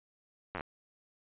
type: slowing click train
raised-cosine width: 0.5 ms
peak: -22 dBFS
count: 6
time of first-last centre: 0.55-0.609 s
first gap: 10 ms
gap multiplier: 1.08
effects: resampled to 8000 Hz